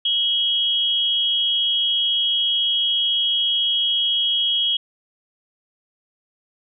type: tone pair together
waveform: sine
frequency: 2960 / 3274 Hz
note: F#7 / G#7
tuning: 0 / -25 cents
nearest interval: major second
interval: 175 cents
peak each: -24 / -18 dBFS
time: 0.05-4.77 s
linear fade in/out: 5 ms
effects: none